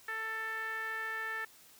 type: tone with low-pass filter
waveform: 5% pulse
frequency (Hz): 443.2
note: A4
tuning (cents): +13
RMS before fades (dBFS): -38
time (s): 0.08-1.45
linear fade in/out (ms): 5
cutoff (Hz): 1700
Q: 5.9
effects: white hiss -59 dBFS RMS until 1.79 s + high-pass 60 Hz 12 dB/octave